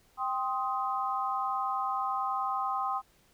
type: chord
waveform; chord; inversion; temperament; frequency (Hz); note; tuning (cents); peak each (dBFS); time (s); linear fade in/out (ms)
sine; C minor; second; just; 784.9 / 1046.5 / 1255.8; G5 / C6 / Eb6; +2 / 0 / +16; -33; 0.17-3.02; 50
effects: pink hiss -65 dBFS RMS until 3.33 s